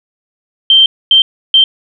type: tone bursts at uneven times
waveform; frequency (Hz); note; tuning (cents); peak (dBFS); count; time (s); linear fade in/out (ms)
sine; 3136; G7; 0; -3; 3; 0.7-0.86 / 1.11-1.22 / 1.54-1.64; 2
effects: none